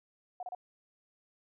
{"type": "tone bursts", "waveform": "sine", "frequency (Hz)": 726, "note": "F#5", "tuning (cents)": -33, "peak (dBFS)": -37, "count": 3, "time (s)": [0.4, 0.549], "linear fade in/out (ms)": 2, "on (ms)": 29, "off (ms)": 31, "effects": []}